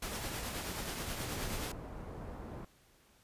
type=noise with tremolo; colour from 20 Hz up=pink; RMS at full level=-38 dBFS; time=0.02-1.72 s; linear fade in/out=5 ms; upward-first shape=triangle; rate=9.4 Hz; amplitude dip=40%
type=low-pass noise; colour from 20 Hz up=pink; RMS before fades=-45 dBFS; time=1.21-2.65 s; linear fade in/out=5 ms; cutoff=950 Hz; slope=12 dB/octave
effects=pink hiss -66 dBFS RMS until 3.23 s + resampled to 32000 Hz